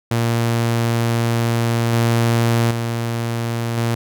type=tone with level steps; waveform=sawtooth; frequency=116.54 Hz; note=A#2; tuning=in tune; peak=-12 / -10 / -16 / -13 dBFS; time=0.11-3.95 s; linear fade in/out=5 ms; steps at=1.93 / 2.71 / 3.77 s; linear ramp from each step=2 ms; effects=none